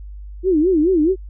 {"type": "tone with vibrato", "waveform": "sine", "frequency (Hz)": 337.8, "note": "E4", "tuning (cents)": 42, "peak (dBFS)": -12, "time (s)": [0.43, 1.16], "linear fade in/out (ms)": 50, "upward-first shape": "sine", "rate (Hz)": 4.7, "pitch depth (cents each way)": 220, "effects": ["added 50 Hz sine -31 dBFS peak until 1.29 s"]}